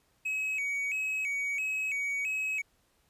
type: tone with vibrato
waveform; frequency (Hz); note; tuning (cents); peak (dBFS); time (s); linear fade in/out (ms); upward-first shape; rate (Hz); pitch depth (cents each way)
triangle; 2400; D7; +37; -28; 0.25-2.62; 10; square; 1.5; 110
effects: pink hiss -70 dBFS RMS until 3.09 s + resampled to 32000 Hz